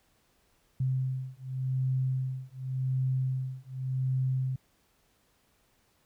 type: beating tone pair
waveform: sine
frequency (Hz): 130 / 130.88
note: C3 / C3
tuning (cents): -11 / +1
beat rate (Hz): 0.88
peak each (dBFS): -31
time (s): 0.8-4.56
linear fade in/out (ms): 5
effects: pink hiss -69 dBFS RMS until 6.05 s